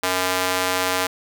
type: tone with high-pass filter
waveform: square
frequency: 92.1 Hz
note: F#2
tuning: 7 cents flat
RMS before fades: -22 dBFS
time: 0.03-1.07 s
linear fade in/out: 5 ms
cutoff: 650 Hz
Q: 0.63
effects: none